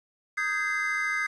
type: chord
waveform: triangle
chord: Ab major seventh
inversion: second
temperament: equal with one note detuned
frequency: 1244.5 / 1568 / 1661.2 / 2067 Hz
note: Eb6 / G6 / Ab6 / C7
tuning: 0 / 0 / 0 / -22 cents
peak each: -32 / -31 / -31 / -27 dBFS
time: 0.37-1.27 s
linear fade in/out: 10 ms
effects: resampled to 24000 Hz + 9-bit